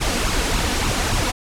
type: noise with flanger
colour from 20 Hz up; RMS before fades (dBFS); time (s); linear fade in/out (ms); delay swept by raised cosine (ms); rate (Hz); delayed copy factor
pink; -20; 0-1.32; 20; 0.74 to 4.14; 3.5; +0.7
effects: low-pass 9000 Hz 12 dB/octave